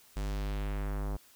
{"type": "tone with low-pass filter sweep", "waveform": "square", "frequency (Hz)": 50.3, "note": "G1", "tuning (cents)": 45, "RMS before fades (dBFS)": -34, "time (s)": [0.16, 1.17], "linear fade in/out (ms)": 10, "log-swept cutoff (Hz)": [8700, 930], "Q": 1.2, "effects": ["white hiss -60 dBFS RMS until 1.35 s"]}